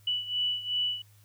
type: beating tone pair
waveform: sine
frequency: 2960 / 2962.7 Hz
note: F#7 / F#7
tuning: 0 / +2 cents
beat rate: 2.7 Hz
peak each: -29 / -33 dBFS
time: 0.07-1.02 s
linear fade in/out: 5 ms
effects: added 103 Hz sine -56 dBFS peak until 1.24 s + white hiss -64 dBFS RMS until 1.24 s